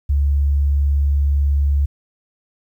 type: tone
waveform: sine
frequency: 70.9 Hz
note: C#2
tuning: 40 cents sharp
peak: -13 dBFS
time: 0.09-1.86 s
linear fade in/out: 10 ms
effects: 9-bit